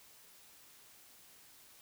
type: silence
effects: white hiss -60 dBFS RMS until 1.81 s